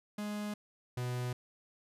45% pulse tone pair in turn, 208.5 / 123.97 Hz, G#3 / B2, +7 / +7 cents, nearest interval major sixth, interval 900 cents, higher first, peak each -36 / -34 dBFS, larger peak second, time 0.18-0.54 / 0.97-1.33 s, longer neither, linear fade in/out 5 ms, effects resampled to 32000 Hz

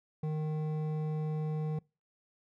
sine tone with hard clipping, 154.4 Hz, D#3, 13 cents flat, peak -33 dBFS, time 0.23-1.79 s, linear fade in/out 5 ms, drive 10 dB, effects noise-tail reverb RT60 0.3 s tail -25 dB re dry

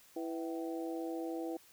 harmonic tone with a mistuned harmonic, 164.81 Hz, E3, in tune, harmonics 2 / 3 / 4 / 5, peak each -38 / -43 / -47 / -47 dBFS, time 0.16-1.57 s, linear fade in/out 5 ms, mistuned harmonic 5, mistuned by -120 cents, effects white hiss -62 dBFS RMS until 1.72 s

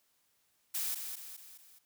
blue noise with echo, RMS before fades -35 dBFS, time 0.74-0.95 s, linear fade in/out 10 ms, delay 210 ms, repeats 4, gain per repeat -6 dB, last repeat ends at 1.79 s, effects white hiss -74 dBFS RMS until 1.85 s

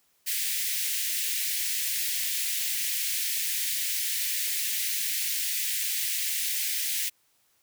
white high-pass noise, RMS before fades -29 dBFS, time 0.26-7.1 s, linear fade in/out 20 ms, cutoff 1800 Hz, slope 48 dB/octave, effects white hiss -68 dBFS RMS until 7.62 s

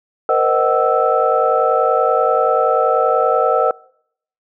sine tone cluster, 467.6 / 518 / 618 / 753 / 1317 Hz, A#4 / C5 / D#5 / F#5 / E6, +5 / -17 / -12 / +30 / -2 cents, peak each -18 dBFS, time 0.29-3.71 s, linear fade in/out 2 ms, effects noise-tail reverb RT60 0.7 s tail -26 dB re dry + tanh soft clip ceiling 0 dBFS

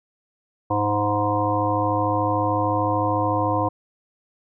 harmonic tone with a mistuned harmonic, 103.83 Hz, G#2, in tune, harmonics 1 / 3 / 5 / 7 / 9 / 10, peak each -26 / -26 / -26 / -26 / -26 / -26 dBFS, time 0.7-3.69 s, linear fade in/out 10 ms, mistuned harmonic 9, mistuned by +19 cents, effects none

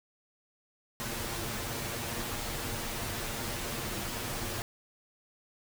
pink noise with comb filter, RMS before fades -36 dBFS, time 1-4.62 s, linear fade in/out 0 ms, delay 8.6 ms, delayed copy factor +0.6, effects none

